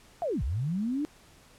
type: linear two-way sweep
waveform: sine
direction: down then up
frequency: 727 to 51.91 to 307.5 Hz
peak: -27 dBFS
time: 0.22-1.05 s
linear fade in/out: 0 ms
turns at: 0.43 s
effects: pink hiss -57 dBFS RMS until 1.58 s + low-pass 11000 Hz 12 dB/octave